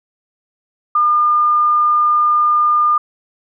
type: tone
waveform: sine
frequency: 1208 Hz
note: D6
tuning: 48 cents sharp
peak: -10 dBFS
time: 0.95-2.98 s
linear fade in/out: 5 ms
effects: none